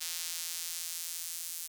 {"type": "tone with high-pass filter sweep", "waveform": "square", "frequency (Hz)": 84.2, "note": "E2", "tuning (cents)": 37, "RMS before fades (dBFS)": -39, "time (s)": [0, 1.68], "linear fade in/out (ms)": 20, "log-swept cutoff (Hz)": [4700, 8000], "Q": 0.78, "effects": []}